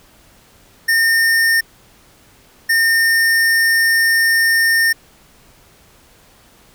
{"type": "tone pair in turn", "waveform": "square", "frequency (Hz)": [1820, 1820], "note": ["A#6", "A#6"], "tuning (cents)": [-42, -42], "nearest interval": "unison", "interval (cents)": 0, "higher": "neither", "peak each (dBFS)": [-12, -12], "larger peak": "neither", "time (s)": [[0.88, 1.61], [2.69, 4.93]], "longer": "second", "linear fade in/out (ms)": 10, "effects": ["pink hiss -49 dBFS RMS until 6.74 s"]}